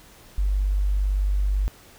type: tone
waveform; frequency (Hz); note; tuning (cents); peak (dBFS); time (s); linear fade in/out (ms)
sine; 49; G1; 0; -19; 0.38-1.68; 0
effects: pink hiss -50 dBFS RMS until 1.98 s